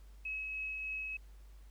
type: tone with tremolo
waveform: sine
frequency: 2567 Hz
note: E7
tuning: 47 cents flat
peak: -36 dBFS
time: 0.25-1.17 s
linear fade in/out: 5 ms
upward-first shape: triangle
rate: 3.3 Hz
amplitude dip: 25%
effects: added 50 Hz sine -52 dBFS peak until 1.7 s + pink hiss -69 dBFS RMS until 1.7 s